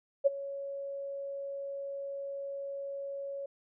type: tone with ADSR envelope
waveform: sine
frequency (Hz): 556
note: C#5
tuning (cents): +5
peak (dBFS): -18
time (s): 0.24-3.46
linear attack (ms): 25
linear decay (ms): 20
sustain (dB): -18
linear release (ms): 5
effects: none